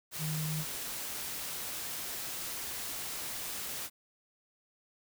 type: tone in noise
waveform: sine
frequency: 155.56 Hz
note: D#3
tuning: in tune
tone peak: -33 dBFS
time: 0.18-0.65 s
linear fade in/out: 50 ms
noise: white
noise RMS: -39 dBFS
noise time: 0.11-3.9 s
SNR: +3 dB
effects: none